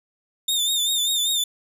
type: tone with vibrato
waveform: sawtooth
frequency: 3616 Hz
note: A7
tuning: 47 cents sharp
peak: -17 dBFS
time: 0.48-1.44 s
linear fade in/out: 5 ms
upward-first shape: triangle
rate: 5.1 Hz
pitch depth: 79 cents each way
effects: none